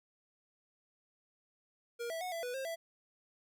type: tone with pitch steps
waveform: square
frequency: 472.2 / 656 / 731 / 668 / 492.4 / 533 / 663 Hz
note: A#4 / E5 / F#5 / E5 / B4 / C5 / E5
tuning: +22 / -9 / -21 / +23 / -5 / +32 / +10 cents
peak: -38 dBFS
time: 1.99-2.76 s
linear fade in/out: 20 ms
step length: 110 ms
effects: none